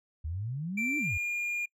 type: exponential two-way sweep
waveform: sine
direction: up then down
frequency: 73.3 to 311.1 to 73.3 Hz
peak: -32 dBFS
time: 0.24-1.18 s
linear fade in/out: 10 ms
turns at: 0.98 s
type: tone with pitch glide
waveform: triangle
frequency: 2349 to 2416 Hz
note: D7 to D7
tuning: 0 to +48 cents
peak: -28 dBFS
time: 0.77-1.66 s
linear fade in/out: 10 ms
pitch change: +48 cents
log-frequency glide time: 0.97-1.12 s
effects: noise-tail reverb RT60 0.1 s tail -25 dB re dry